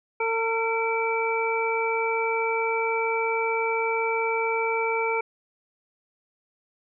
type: harmonic tone with a mistuned harmonic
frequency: 452.7 Hz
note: A4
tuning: 49 cents sharp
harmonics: 1 / 2 / 3 / 5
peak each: -26 / -28 / -33 / -28 dBFS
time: 0.2-5.21 s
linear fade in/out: 5 ms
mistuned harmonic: 5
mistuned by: +38 cents
effects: none